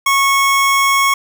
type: tone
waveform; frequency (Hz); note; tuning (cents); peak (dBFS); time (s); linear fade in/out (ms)
25% pulse; 1100; C#6; -14; -7; 0.06-1.14; 5
effects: none